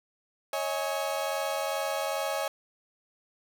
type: chord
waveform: 35% pulse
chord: C# suspended second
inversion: none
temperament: equal with one note detuned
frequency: 554.4 / 636.8 / 830.6 Hz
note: C#5 / D#5 / G#5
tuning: 0 / +40 / 0 cents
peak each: -31 / -31 / -33 dBFS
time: 0.53-2.48 s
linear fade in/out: 2 ms
effects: none